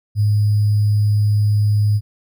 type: tone with sample-and-hold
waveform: sine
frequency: 104.4 Hz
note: G#2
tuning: 10 cents sharp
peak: -12 dBFS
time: 0.15-2.01 s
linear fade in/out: 50 ms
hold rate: 4900 Hz
effects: none